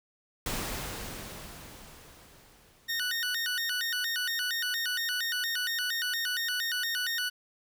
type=noise with exponential decay; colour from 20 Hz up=pink; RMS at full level=-32 dBFS; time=0.46-3.68 s; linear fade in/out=2 ms; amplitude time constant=700 ms
type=tone with vibrato; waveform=20% pulse; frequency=1652 Hz; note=G#6; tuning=10 cents flat; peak=-24 dBFS; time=2.88-7.3 s; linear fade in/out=20 ms; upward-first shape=square; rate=4.3 Hz; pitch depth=190 cents each way
effects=none